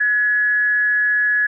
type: tone with frequency modulation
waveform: sine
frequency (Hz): 1692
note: G#6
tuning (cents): +32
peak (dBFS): -14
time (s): 0-1.47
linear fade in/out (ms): 10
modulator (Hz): 223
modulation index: 0.25
effects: none